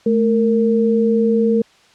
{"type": "tone pair together", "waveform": "sine", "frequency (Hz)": [217.6, 461.1], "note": ["A3", "A#4"], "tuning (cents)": [-19, -19], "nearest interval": "octave + minor second", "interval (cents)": 1300, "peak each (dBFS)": -15, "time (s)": [0.06, 1.62], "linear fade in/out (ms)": 5, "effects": ["white hiss -51 dBFS RMS until 1.94 s", "low-pass 5000 Hz 12 dB/octave"]}